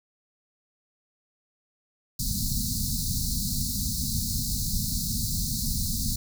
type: band-stop noise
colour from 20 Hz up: pink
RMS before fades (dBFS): -28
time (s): 2.19-6.16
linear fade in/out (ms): 5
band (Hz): 250 to 4000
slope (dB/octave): 96
effects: none